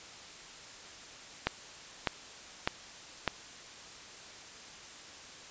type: click train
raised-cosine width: 0.3 ms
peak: -11 dBFS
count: 4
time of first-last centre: 1.47-3.277 s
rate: 1.66 Hz
effects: white hiss -49 dBFS RMS until 5.5 s + resampled to 16000 Hz